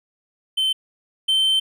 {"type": "tone pair in turn", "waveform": "triangle", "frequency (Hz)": [3082, 3100], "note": ["G7", "G7"], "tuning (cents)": [-30, -20], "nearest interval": "unison", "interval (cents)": 10, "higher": "second", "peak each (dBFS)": [-16, -14], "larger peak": "second", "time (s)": [[0.57, 0.73], [1.28, 1.6]], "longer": "second", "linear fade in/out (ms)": 10, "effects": []}